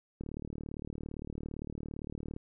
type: click train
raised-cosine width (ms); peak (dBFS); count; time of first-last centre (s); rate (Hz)
3; -27; 82; 0.21-2.364; 37.6
effects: none